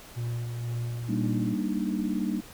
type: tone with tremolo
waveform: triangle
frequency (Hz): 118.6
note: A#2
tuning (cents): +30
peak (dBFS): -26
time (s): 0.16-1.55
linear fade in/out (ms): 20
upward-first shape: sine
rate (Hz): 2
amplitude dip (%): 35
type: chord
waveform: sine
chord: Eb major seventh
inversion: first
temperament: equal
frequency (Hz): 196 / 233.1 / 293.7 / 311.1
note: G3 / Bb3 / D4 / Eb4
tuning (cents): 0 / 0 / 0 / 0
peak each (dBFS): -30 / -31 / -33 / -33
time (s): 1.08-2.41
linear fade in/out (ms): 20
effects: pink hiss -48 dBFS RMS until 2.53 s